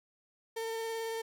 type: tone with vibrato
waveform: 35% pulse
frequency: 451.9 Hz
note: A4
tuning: 46 cents sharp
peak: -33 dBFS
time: 0.56-1.22 s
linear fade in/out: 10 ms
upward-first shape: square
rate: 18 Hz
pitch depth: 10 cents each way
effects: none